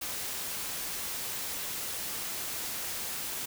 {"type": "noise", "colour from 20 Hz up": "white", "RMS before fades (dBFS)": -36, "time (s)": [0.01, 3.46], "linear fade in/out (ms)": 10, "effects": []}